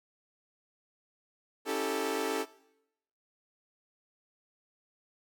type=chord; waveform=sawtooth; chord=A dominant seventh; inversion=first; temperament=equal with one note detuned; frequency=277.2 / 324.9 / 392 / 440 Hz; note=C#4 / E4 / G4 / A4; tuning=0 / -25 / 0 / 0 cents; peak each=-34 / -34 / -33 / -29 dBFS; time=1.65-2.46 s; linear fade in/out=50 ms; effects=noise-tail reverb RT60 0.8 s tail -19 dB re dry